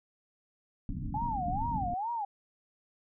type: low-pass noise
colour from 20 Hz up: pink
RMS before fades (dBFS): -36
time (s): 0.89-1.94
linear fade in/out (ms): 2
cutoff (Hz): 290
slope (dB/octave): 96
type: tone with vibrato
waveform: sine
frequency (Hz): 818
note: G#5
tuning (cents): -26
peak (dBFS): -31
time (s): 1.14-2.25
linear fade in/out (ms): 5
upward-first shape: sine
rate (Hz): 2.3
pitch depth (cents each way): 260
effects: none